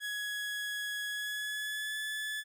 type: tone with pitch glide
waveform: 30% pulse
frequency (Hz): 1675 to 1725.1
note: G#6 to A6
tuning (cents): +14 to -35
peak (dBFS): -32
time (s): 0-2.44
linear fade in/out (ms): 50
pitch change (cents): +51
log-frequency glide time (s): 1.07-1.96
effects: none